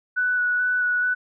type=tone with vibrato; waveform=sine; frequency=1480 Hz; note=F#6; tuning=in tune; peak=-19 dBFS; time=0.16-1.15 s; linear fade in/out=20 ms; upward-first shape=square; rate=2.3 Hz; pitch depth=11 cents each way; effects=none